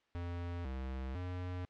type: tone with pitch steps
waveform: square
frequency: 86.8 / 65.4 / 90.2 Hz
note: F2 / C2 / F#2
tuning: -10 / 0 / -44 cents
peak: -39 dBFS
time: 0.15-1.65 s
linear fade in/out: 0 ms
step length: 500 ms
effects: white hiss -75 dBFS RMS until 1.69 s + low-pass 3000 Hz 12 dB/octave